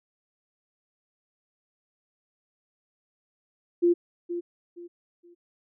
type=tone with echo; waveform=sine; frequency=347 Hz; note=F4; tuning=11 cents flat; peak=-17 dBFS; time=3.82-3.94 s; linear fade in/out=20 ms; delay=470 ms; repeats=3; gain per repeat=-11 dB; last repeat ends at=5.35 s; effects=none